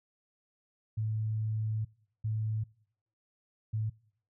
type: tone bursts at uneven times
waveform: sine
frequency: 109.1 Hz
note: A2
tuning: 14 cents flat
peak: -29 dBFS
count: 3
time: 0.97-1.85 / 2.24-2.64 / 3.73-3.9 s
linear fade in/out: 10 ms
effects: noise-tail reverb RT60 0.7 s tail -25 dB re dry